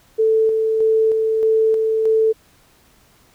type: tone with tremolo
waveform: sine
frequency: 441.7 Hz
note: A4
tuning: 7 cents sharp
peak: -12 dBFS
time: 0.18-2.33 s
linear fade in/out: 20 ms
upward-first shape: square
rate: 1.6 Hz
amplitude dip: 30%
effects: pink hiss -54 dBFS RMS until 3.34 s